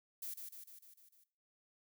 violet noise with echo, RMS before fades -44 dBFS, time 0.22-0.34 s, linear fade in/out 5 ms, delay 150 ms, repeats 6, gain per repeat -4 dB, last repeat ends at 1.24 s, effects noise-tail reverb RT60 0.4 s tail -17 dB re dry

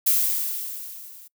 violet noise with level ramp, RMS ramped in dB -18 to -46 dBFS, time 0.06-1.28 s, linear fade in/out 10 ms, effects noise-tail reverb RT60 0.1 s tail -24 dB re dry

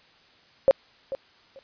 sine tone with echo, 540 Hz, C#5, 45 cents flat, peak -12 dBFS, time 0.68-0.71 s, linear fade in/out 0 ms, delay 440 ms, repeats 2, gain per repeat -15 dB, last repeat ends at 1.59 s, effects white hiss -57 dBFS RMS until 1.63 s + resampled to 11025 Hz

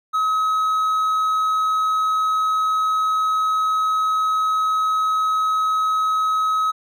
triangle tone, 1277 Hz, D#6, 45 cents sharp, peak -15 dBFS, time 0.13-6.72 s, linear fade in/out 20 ms, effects none

